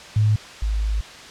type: tone pair in turn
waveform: sine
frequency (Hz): 106.7 / 53.07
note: G#2 / G#1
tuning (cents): +47 / +38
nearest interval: octave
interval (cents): 1209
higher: first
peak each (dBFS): -14 / -19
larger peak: first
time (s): 0.16-0.36 / 0.62-1.01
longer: second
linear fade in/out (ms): 5
effects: white hiss -39 dBFS RMS until 1.3 s + low-pass 5000 Hz 12 dB/octave